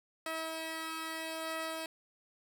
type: tone pair together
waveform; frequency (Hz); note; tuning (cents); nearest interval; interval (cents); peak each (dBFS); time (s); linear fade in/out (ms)
10% pulse; 322.3 / 643.8; E4 / E5; -39 / -41; octave; 1198; -32 / -32; 0.26-1.86; 2
effects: none